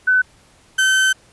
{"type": "tone pair in turn", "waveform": ["sine", "35% pulse"], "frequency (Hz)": [1508, 1537], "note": ["F#6", "G6"], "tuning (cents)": [32, -35], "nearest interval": "unison", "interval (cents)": 33, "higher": "second", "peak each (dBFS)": -11, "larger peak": "neither", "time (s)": [[0.07, 0.22], [0.78, 1.13]], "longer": "second", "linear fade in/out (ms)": 10, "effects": ["pink hiss -52 dBFS RMS until 1.32 s", "resampled to 24000 Hz"]}